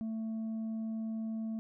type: tone with tanh clipping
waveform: sine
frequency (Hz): 222.2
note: A3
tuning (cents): +17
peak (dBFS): -35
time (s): 0.01-1.59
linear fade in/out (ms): 0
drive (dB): 3
effects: none